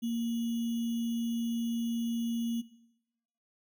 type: tone with sample-and-hold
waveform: sine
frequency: 232.3 Hz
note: A#3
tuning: 6 cents flat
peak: -29 dBFS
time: 0.02-2.62 s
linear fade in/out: 20 ms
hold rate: 3150 Hz
effects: noise-tail reverb RT60 0.9 s tail -19 dB re dry